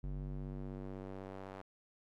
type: tone with band-pass filter sweep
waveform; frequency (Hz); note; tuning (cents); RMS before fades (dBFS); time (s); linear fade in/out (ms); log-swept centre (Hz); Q
square; 48; G1; -36; -44; 0.03-1.62; 10; 110 to 840; 0.85
effects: AAC 64 kbps